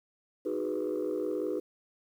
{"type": "chord", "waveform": "sine", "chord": "G# minor seventh", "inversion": "second", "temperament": "equal", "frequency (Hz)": [311.1, 370, 415.3, 493.9], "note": ["D#4", "F#4", "G#4", "B4"], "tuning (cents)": [0, 0, 0, 0], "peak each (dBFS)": -34, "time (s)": [0.45, 1.6], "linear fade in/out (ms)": 10, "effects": ["tanh soft clip ceiling -24 dBFS", "10-bit"]}